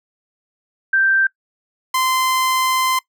sine / sawtooth tone pair in turn, 1568 / 1035.7 Hz, G6 / C6, 0 / -18 cents, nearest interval perfect fifth, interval 718 cents, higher first, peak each -12 dBFS, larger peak neither, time 0.93-1.27 / 1.94-2.99 s, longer second, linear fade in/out 5 ms, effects noise-tail reverb RT60 0.1 s tail -21 dB re dry

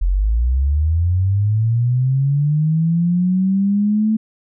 sine linear sweep, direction up, 41.73 to 220.5 Hz, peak -13 dBFS, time 0.01-4.17 s, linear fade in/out 10 ms, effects none

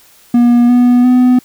triangle tone with pitch steps, 240 / 245.2 / 250.5 Hz, B3 / B3 / B3, -49 / -12 / +25 cents, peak -3 dBFS, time 0.34-1.39 s, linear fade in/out 5 ms, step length 350 ms, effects white hiss -45 dBFS RMS until 1.44 s

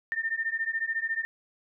sine beating tone pair, 1800 / 1814 Hz, A6 / A#6, +39 / -48 cents, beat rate 14 Hz, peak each -31 / -30 dBFS, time 0.12-1.25 s, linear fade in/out 0 ms, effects none

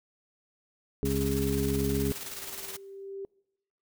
harmonic tone, 68.4 Hz, C#2, 23 cents flat, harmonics 1 / 2 / 3 / 4 / 6, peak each -33 / -32 / -33 / -32 / -31 dBFS, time 1.03-2.12 s, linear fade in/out 0 ms
white noise with tremolo, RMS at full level -38 dBFS, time 1.05-2.77 s, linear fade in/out 5 ms, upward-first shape square, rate 19 Hz, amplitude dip 40%
sine tone with exponential growth, 392 Hz, G4, in tune, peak -34 dBFS, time 1.59-3.25 s, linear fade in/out 1 ms, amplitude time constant 360 ms
effects noise-tail reverb RT60 0.9 s tail -25 dB re dry

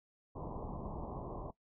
pink low-pass noise, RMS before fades -43 dBFS, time 0.35-1.51 s, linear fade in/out 10 ms, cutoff 1100 Hz, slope 96 dB/octave, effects noise-tail reverb RT60 0.1 s tail -19 dB re dry

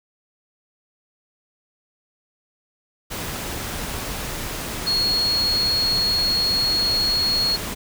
sine tone in noise, 4315 Hz, C#8, 47 cents flat, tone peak -18 dBFS, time 4.86-7.57 s, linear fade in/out 20 ms, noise pink, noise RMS -29 dBFS, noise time 3.1-7.75 s, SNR +8 dB, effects none

